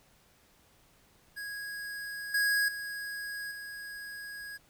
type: tone with level steps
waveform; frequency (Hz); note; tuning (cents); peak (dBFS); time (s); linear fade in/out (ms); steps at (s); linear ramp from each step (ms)
square; 1653; G#6; -9; -38 / -26 / -37 / -41; 1.36-4.58; 20; 2.34 / 2.68 / 3.51; 5
effects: pink hiss -64 dBFS RMS until 4.69 s